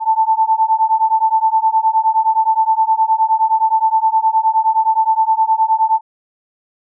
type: beating tone pair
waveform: sine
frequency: 880 / 889.6 Hz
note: A5 / A5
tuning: 0 / +19 cents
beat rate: 9.6 Hz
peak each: -14 dBFS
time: 0-6.01 s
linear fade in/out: 50 ms
effects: none